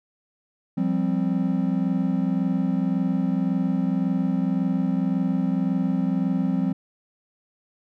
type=chord; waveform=triangle; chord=F suspended second; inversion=none; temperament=just; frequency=174.61 / 196.44 / 261.9 Hz; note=F3 / G3 / C4; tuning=0 / +4 / +2 cents; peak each=-23 dBFS; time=0.77-6.73 s; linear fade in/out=10 ms; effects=none